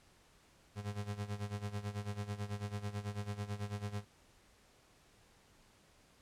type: tone with tremolo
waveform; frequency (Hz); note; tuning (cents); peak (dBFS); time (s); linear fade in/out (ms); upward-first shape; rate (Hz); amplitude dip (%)
35% pulse; 102.7; G#2; -19; -34; 0.75-4.05; 50; sine; 9.1; 80
effects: pink hiss -66 dBFS RMS until 6.21 s + low-pass 10000 Hz 12 dB/octave